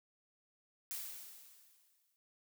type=noise with exponential decay; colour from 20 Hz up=blue; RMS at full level=-41 dBFS; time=0.91-2.16 s; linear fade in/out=0 ms; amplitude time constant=270 ms; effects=noise-tail reverb RT60 0.1 s tail -24 dB re dry

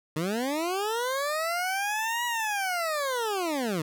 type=linear two-way sweep; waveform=20% pulse; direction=up then down; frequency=147.9 to 971 to 147.9 Hz; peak=-22 dBFS; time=0.16-3.82 s; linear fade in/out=5 ms; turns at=2.25 s; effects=none

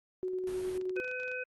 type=tone with tremolo; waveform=sine; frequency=370 Hz; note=F#4; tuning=in tune; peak=-31 dBFS; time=0.23-1 s; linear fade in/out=0 ms; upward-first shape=square; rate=9.6 Hz; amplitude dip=25%
type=noise; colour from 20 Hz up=pink; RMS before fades=-48 dBFS; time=0.47-0.78 s; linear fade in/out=2 ms
type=clicks; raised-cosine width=0.2 ms; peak=-34 dBFS; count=11; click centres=0.813 / 0.895 / 0.965 / 1.001 / 1.045 / 1.079 / 1.114 / 1.2 / 1.233 / 1.28 / 1.316 s
type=harmonic tone; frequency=504 Hz; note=B4; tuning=35 cents sharp; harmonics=1 / 3 / 5; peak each=-39 / -39 / -39 dBFS; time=0.96-1.44 s; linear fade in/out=10 ms
effects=Opus 32 kbps

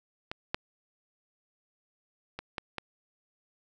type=clicks; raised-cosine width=0.3 ms; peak=-19 / -12 / -21 / -17 / -18 dBFS; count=5; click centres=0.315 / 0.545 / 2.39 / 2.582 / 2.783 s; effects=none

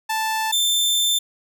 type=tone pair in turn; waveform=sawtooth; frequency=880 / 3557 Hz; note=A5 / A7; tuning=0 / +18 cents; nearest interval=2 octaves; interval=2418 cents; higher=second; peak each=-17 / -14 dBFS; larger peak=second; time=0.09-0.52 / 0.52-1.19 s; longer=second; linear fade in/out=10 ms; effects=none

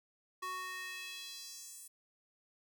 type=tone with high-pass filter sweep; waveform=square; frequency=370 Hz; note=F#4; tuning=in tune; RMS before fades=-45 dBFS; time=0.42-1.88 s; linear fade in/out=10 ms; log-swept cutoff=960 to 9600 Hz; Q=2.1; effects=none

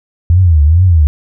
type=tone with vibrato; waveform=sine; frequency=82.41 Hz; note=E2; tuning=in tune; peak=-4 dBFS; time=0.3-1.07 s; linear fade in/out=0 ms; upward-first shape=triangle; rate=2.3 Hz; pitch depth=250 cents each way; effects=none

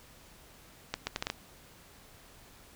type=accelerating click train; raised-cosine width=0.2 ms; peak=-14 dBFS; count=6; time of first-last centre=0.94-1.301 s; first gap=130 ms; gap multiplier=0.7; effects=pink hiss -56 dBFS RMS until 2.75 s

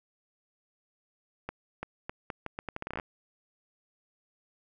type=accelerating click train; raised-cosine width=0.5 ms; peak=-20 dBFS; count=16; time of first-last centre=1.49-2.998 s; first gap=340 ms; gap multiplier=0.78; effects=none

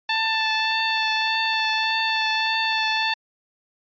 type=tone with vibrato; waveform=10% pulse; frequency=884 Hz; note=A5; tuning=8 cents sharp; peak=-11 dBFS; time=0.09-3.14 s; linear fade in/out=5 ms; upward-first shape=triangle; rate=1.7 Hz; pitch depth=16 cents each way; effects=resampled to 11025 Hz

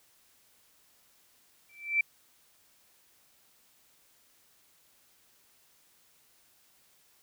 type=tone with exponential growth; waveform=sine; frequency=2334 Hz; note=D7; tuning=11 cents flat; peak=-20 dBFS; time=1.69-2.01 s; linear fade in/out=5 ms; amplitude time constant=68 ms; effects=white hiss -65 dBFS RMS until 7.22 s

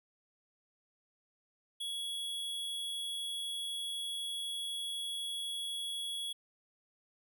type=tone; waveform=square; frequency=3352 Hz; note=G#7; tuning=15 cents sharp; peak=-37 dBFS; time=1.8-6.33 s; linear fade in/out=10 ms; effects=none

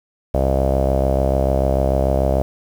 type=tone with low-pass filter; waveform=sawtooth; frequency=66.8 Hz; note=C2; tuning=36 cents sharp; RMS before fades=-17 dBFS; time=0.34-2.42 s; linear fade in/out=0 ms; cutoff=620 Hz; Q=6.8; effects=7-bit

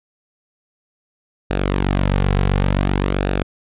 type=tone with flanger; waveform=sawtooth; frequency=47.71 Hz; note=G1; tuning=46 cents flat; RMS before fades=-18 dBFS; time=1.5-3.43 s; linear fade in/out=10 ms; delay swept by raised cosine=0.94 to 3.34 ms; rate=0.56 Hz; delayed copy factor=-0.5; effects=resampled to 8000 Hz

